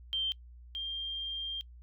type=tone pair in turn; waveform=sine; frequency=3151 / 3191 Hz; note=G7 / G7; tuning=+8 / +30 cents; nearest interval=unison; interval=22 cents; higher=second; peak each=-29 / -34 dBFS; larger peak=first; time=0.13-0.32 / 0.75-1.61 s; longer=second; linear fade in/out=0 ms; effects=noise-tail reverb RT60 0.1 s tail -23 dB re dry + added 60 Hz sine -49 dBFS peak until 1.82 s